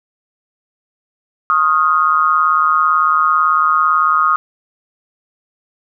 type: tone with amplitude modulation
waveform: sine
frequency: 1244.5 Hz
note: D#6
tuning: in tune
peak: -6 dBFS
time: 1.5-4.36 s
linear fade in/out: 0 ms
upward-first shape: sine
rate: 158 Hz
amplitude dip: 90%
effects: none